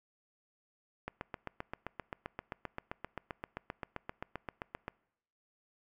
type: click train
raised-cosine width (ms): 0.5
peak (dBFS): -23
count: 30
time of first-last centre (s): 1.08-4.881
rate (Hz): 7.63
effects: noise-tail reverb RT60 0.8 s tail -24 dB re dry